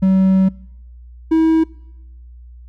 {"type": "tone pair in turn", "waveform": "triangle", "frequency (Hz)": [190, 321.9], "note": ["F#3", "E4"], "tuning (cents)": [46, -41], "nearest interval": "major sixth", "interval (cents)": 913, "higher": "second", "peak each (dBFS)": -8, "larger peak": "neither", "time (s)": [[0.02, 0.49], [1.31, 1.64]], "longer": "first", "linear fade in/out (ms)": 10, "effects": ["noise-tail reverb RT60 0.9 s tail -25 dB re dry", "added 60 Hz sine -36 dBFS peak until 2.68 s"]}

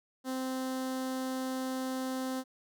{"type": "tone with notch filter", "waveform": "sawtooth", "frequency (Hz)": 260, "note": "C4", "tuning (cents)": -11, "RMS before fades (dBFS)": -35, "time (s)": [0.24, 2.44], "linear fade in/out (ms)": 50, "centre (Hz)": 2400, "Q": 1.6, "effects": []}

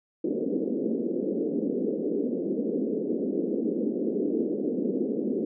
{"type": "band-pass noise", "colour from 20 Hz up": "pink", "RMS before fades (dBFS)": -28, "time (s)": [0.24, 5.45], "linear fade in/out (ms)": 5, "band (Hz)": [210, 480], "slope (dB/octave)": 48, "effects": []}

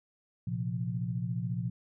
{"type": "chord", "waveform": "sine", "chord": "Bb suspended second", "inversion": "none", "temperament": "equal", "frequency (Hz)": [116.54, 130.81, 174.61], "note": ["Bb2", "C3", "F3"], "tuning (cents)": [0, 0, 0], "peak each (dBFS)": [-34, -36, -35], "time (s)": [0.47, 1.7], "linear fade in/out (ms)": 5, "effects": []}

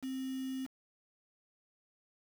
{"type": "tone with quantisation", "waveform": "sine", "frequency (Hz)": 262.9, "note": "C4", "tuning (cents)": 8, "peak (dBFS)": -36, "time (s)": [0.02, 0.67], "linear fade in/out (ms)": 20, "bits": 8, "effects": []}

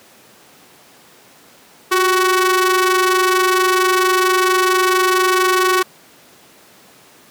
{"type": "ring-modulated tone", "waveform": "sawtooth", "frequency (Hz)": 376.1, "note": "F#4", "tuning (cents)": 28, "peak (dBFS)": -5, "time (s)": [1.91, 5.83], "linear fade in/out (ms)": 10, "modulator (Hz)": 740, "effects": ["pink hiss -46 dBFS RMS until 7.3 s", "high-pass 200 Hz 12 dB/octave"]}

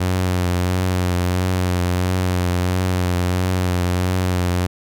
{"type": "tone with vibrato", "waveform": "sawtooth", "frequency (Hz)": 90.6, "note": "F#2", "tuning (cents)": -36, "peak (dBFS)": -13, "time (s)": [0, 4.67], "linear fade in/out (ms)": 10, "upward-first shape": "triangle", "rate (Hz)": 1.5, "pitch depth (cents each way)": 39, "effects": []}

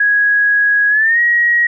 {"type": "tone with pitch glide", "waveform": "sine", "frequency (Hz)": [1661.2, 1897.2], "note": ["G#6", "A#6"], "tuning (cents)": [0, 30], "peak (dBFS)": -9, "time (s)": [0, 1.67], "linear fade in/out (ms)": 5, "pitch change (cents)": 230, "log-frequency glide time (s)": [0.89, 1.2], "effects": []}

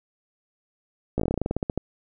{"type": "slowing click train", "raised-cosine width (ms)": 2, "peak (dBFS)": -11, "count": 16, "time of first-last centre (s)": [1.18, 1.776], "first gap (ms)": 16, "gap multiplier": 1.12, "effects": []}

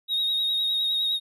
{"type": "tone with vibrato", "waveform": "triangle", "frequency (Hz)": 3766, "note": "A#7", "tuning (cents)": 17, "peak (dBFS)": -20, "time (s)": [0.08, 1.2], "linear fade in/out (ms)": 50, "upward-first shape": "triangle", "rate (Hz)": 9.8, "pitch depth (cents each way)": 38, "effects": ["tanh soft clip ceiling -18 dBFS"]}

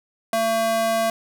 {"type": "tone with high-pass filter", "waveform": "square", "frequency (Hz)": 225, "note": "A3", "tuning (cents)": 39, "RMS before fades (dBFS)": -21, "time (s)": [0.33, 1.1], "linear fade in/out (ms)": 2, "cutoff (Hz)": 530, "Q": 3.1, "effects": []}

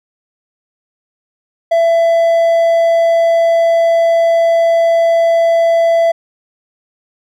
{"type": "tone", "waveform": "triangle", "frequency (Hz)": 668, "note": "E5", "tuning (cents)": 23, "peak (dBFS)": -6, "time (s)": [1.71, 6.12], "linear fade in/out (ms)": 10, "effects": []}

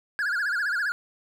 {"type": "tone with vibrato", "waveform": "triangle", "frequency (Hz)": 1547, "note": "G6", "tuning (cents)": -23, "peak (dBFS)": -22, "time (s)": [0.19, 0.92], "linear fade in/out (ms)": 0, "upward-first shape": "sine", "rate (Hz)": 15, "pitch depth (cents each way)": 180, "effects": []}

